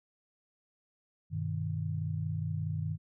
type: chord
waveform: sine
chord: G augmented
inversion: none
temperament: equal with one note detuned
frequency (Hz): 98.62 / 123.47 / 155.56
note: G2 / B2 / D#3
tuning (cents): +11 / 0 / 0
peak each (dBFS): -35 / -40 / -34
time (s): 1.3-2.98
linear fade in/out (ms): 50
effects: none